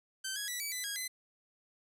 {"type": "tone with pitch steps", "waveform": "10% pulse", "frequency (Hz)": [1547, 1664, 1962, 2292, 2002, 1642, 2029], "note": ["G6", "G#6", "B6", "D7", "B6", "G#6", "B6"], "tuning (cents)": [-23, 3, -12, -43, 23, -20, 46], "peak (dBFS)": -27, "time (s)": [0.24, 1.08], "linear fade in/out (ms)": 10, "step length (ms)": 120, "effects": []}